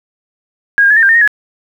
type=tone with pitch steps; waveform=sine; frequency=1636 / 1613 / 1707 / 1814 / 1591 / 1817 / 1866 / 1692 Hz; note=G#6 / G6 / G#6 / A#6 / G6 / A#6 / A#6 / G#6; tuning=-26 / +49 / +47 / -48 / +25 / -45 / +1 / +32 cents; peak=-5 dBFS; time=0.78-1.276 s; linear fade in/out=0 ms; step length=62 ms; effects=7-bit